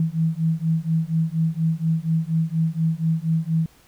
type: beating tone pair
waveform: sine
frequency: 160 / 164.2 Hz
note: D#3 / E3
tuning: +49 / -6 cents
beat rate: 4.2 Hz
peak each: -22 dBFS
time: 0-3.66 s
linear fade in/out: 2 ms
effects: pink hiss -55 dBFS RMS until 3.87 s